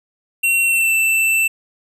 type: tone with pitch glide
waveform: square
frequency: 2731 to 2666 Hz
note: F7 to E7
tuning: -39 to +19 cents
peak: -14 dBFS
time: 0.43-1.48 s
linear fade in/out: 10 ms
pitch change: -42 cents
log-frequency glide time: 0.62-0.94 s
effects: none